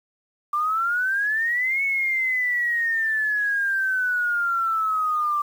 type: exponential two-way sweep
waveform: sine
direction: up then down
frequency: 1174.7 to 2217 to 1174.7 Hz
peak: -20 dBFS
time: 0.53-5.42 s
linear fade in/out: 5 ms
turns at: 1.83 s
effects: 8-bit